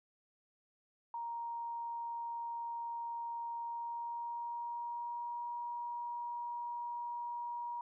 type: tone with pitch glide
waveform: sine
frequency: 936 to 953.5 Hz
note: A#5 to A#5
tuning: +7 to +39 cents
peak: -38 dBFS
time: 1.14-7.81 s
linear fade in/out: 2 ms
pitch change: +32 cents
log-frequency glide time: 3.6-5.49 s
effects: none